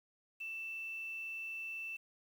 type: tone with quantisation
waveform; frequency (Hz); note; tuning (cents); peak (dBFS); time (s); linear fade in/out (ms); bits
sine; 2662; E7; +16; -40; 0.4-1.97; 10; 10
effects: none